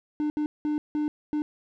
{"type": "tone bursts at uneven times", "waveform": "triangle", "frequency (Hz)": 300, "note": "D4", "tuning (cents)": 37, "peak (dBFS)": -22, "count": 5, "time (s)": [[0.2, 0.3], [0.37, 0.46], [0.65, 0.78], [0.95, 1.08], [1.33, 1.42]], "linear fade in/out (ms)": 0, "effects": []}